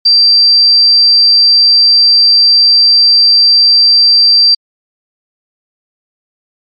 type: tone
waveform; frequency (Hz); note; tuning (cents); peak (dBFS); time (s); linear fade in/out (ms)
sine; 4699; D8; 0; -3; 0.05-4.55; 10
effects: MP3 64 kbps

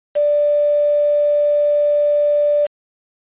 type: tone with quantisation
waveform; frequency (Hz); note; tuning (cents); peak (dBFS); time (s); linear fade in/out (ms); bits
sine; 587.3; D5; 0; -12; 0.15-2.67; 20; 5
effects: resampled to 8000 Hz

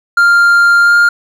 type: tone with pitch glide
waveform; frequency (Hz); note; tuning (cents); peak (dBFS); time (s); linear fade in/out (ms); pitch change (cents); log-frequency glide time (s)
triangle; 1396.9 to 1407.4; F6 to F6; 0 to +13; -3; 0.17-1.09; 5; +13; 0.81-0.95
effects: none

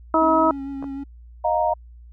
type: harmonic tone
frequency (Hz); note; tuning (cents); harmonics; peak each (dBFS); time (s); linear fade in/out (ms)
320.5; E4; -49; 1 / 2 / 3 / 4; -20 / -20 / -20 / -20; 0.14-0.51; 2
type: tone with vibrato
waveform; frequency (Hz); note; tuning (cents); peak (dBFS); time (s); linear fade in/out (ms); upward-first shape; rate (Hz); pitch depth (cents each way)
triangle; 275.2; C#4; -12; -26; 0.21-1.04; 10; sine; 6.6; 22
type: clicks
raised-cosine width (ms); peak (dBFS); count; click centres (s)
1; -21; 2; 0.826 / 0.842
type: chord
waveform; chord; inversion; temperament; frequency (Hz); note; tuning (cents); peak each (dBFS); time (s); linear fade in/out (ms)
sine; Eb suspended second; none; equal with one note detuned; 622.3 / 707.8 / 932.3; Eb5 / F5 / Bb5; 0 / +23 / 0; -22; 1.44-1.74; 10
effects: added 59 Hz sine -41 dBFS peak until 2.12 s

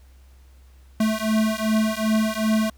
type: beating tone pair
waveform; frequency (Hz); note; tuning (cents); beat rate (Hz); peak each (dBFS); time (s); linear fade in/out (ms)
square; 217 / 219.6; A3 / A3; -24 / -3; 2.6; -23; 1-2.7; 5
effects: added 65 Hz sine -47 dBFS peak until 2.77 s + pink hiss -61 dBFS RMS until 2.77 s

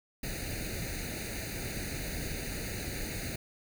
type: noise with comb filter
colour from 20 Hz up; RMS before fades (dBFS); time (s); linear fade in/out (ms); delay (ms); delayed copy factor
pink; -37; 0.23-3.36; 5; 0.46; +0.9
effects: none

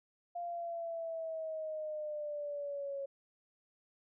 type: linear sweep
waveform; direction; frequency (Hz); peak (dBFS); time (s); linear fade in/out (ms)
sine; down; 698.5 to 550; -37; 0.35-3.06; 10
effects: none

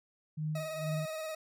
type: tone with tremolo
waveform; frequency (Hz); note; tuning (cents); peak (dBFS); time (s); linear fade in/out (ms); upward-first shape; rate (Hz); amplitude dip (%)
sine; 154.2; D#3; -15; -31; 0.37-1.06; 10; sine; 2.2; 95
type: tone with vibrato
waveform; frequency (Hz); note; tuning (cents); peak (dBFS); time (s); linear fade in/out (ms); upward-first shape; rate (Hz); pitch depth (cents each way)
40% pulse; 631; D#5; +24; -36; 0.55-1.35; 5; square; 19; 23
effects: none

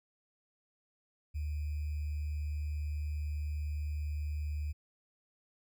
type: tone with sample-and-hold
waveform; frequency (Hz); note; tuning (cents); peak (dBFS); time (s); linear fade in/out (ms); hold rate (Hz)
sine; 74.8; D2; +32; -33; 1.34-4.73; 20; 2450
effects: none

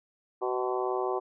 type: harmonic tone with a mistuned harmonic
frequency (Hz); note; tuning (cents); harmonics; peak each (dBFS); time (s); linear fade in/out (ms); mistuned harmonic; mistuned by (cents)
125.7; B2; +31; 3 / 4 / 5 / 6 / 7 / 8 / 9; -30 / -36 / -37 / -35 / -38 / -37 / -40; 0.41-1.2; 20; 8; +31
effects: none

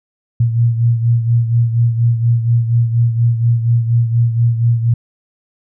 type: beating tone pair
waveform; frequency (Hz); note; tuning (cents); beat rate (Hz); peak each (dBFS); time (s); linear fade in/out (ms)
sine; 116.54 / 120.74; A#2 / B2; 0 / -39; 4.2; -11 / -18; 0.4-4.94; 5
effects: none

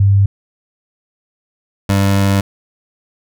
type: tone pair in turn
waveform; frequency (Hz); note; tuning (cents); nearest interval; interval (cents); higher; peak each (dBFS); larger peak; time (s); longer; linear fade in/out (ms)
sine / 25% pulse; 99.1 / 98.64; G2 / G2; +19 / +11; unison; 8; first; -7; neither; 0-0.26 / 1.89-2.41; second; 5
effects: none

